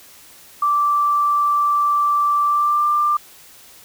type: tone with pitch glide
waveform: sine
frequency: 1169 to 1188.1 Hz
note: D6 to D6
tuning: -8 to +20 cents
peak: -14 dBFS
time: 0.62-3.17 s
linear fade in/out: 5 ms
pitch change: +28 cents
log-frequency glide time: 2.44-2.86 s
effects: white hiss -45 dBFS RMS until 3.84 s